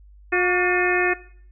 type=harmonic tone with a mistuned harmonic; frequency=358.6 Hz; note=F4; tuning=46 cents sharp; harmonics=1 / 2 / 3 / 4 / 5 / 6 / 7; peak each=-21 / -28 / -30 / -27 / -22 / -29 / -27 dBFS; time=0.32-1.14 s; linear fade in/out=10 ms; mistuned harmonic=3; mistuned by=+91 cents; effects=noise-tail reverb RT60 0.6 s tail -20 dB re dry + added 50 Hz sine -45 dBFS peak until 1.51 s